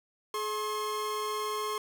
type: tone pair together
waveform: 45% pulse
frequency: 425 / 1071 Hz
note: G#4 / C6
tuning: +40 / +40 cents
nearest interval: octave + major third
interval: 1600 cents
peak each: -35 / -33 dBFS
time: 0.34-1.78 s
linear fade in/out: 2 ms
effects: 11-bit